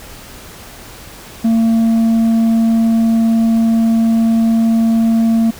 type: tone with tanh clipping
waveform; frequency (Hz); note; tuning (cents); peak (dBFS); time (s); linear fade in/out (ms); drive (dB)
sine; 226.7; A#3; -48; -10; 1.44-5.51; 10; 4
effects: pink hiss -35 dBFS RMS until 5.59 s